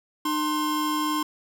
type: tone pair together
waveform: square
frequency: 303.9 / 1052.1 Hz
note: D#4 / C6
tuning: -41 / +9 cents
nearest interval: octave + major sixth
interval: 2150 cents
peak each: -27 dBFS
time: 0.25-1.23 s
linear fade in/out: 5 ms
effects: none